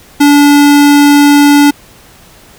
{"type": "tone", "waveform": "square", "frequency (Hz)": 288.5, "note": "D4", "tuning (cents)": -31, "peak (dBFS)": -3, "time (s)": [0.2, 1.71], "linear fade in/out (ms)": 10, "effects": ["pink hiss -39 dBFS RMS until 2.58 s"]}